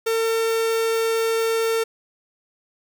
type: tone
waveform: 45% pulse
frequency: 452.2 Hz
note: A4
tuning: 47 cents sharp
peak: -19 dBFS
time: 0.06-1.84 s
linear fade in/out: 10 ms
effects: none